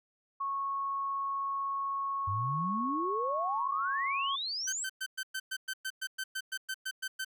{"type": "tone", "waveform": "sine", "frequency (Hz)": 1101, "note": "C#6", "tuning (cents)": -12, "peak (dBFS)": -31, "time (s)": [0.4, 4.36], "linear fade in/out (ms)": 10}
{"type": "exponential sweep", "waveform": "sine", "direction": "up", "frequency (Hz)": [92.2, 8120], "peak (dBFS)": -33, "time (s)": [2.27, 4.85], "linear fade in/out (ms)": 10}
{"type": "tone bursts", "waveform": "sawtooth", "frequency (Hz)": 1541, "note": "G6", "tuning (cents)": -30, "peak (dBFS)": -30, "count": 16, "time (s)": [4.67, 7.248], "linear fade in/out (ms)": 10, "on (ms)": 58, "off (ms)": 110}
{"effects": []}